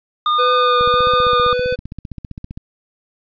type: tone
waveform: square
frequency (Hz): 1217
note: D#6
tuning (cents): -39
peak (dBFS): -14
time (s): 0.26-1.53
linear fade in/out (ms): 2
type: tone with vibrato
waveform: square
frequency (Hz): 496.3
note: B4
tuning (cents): +8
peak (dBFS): -17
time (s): 0.38-1.76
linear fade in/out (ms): 20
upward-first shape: triangle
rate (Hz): 1.7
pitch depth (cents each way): 21
type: click train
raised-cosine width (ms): 5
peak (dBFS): -17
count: 28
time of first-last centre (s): 0.81-2.575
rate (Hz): 15.3
effects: resampled to 11025 Hz + 8-bit